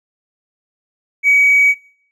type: tone with hard clipping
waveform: sine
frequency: 2266 Hz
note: C#7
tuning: 37 cents sharp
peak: -8 dBFS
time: 1.23-1.75 s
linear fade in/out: 50 ms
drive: 1 dB
effects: noise-tail reverb RT60 0.6 s tail -23 dB re dry + resampled to 24000 Hz